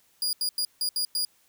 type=tone bursts at uneven times; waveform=sawtooth; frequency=4859 Hz; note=D#8; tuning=42 cents flat; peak=-22 dBFS; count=6; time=0.22-0.33 / 0.41-0.49 / 0.58-0.65 / 0.81-0.89 / 0.96-1.05 / 1.15-1.25 s; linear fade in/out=2 ms; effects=white hiss -64 dBFS RMS until 1.48 s